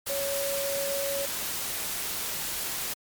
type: tone in noise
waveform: sine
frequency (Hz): 558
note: C#5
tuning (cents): +11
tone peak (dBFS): -29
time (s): 0.09-1.26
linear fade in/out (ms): 10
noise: white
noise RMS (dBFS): -32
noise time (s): 0.06-2.94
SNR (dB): 0
effects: MP3 96 kbps